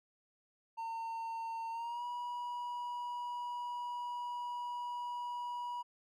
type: tone with pitch glide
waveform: triangle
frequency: 910 to 969.7 Hz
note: A#5 to B5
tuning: -42 to -32 cents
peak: -36 dBFS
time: 0.77-5.83 s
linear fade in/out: 20 ms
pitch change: +110 cents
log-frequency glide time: 1.71-2.04 s
effects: none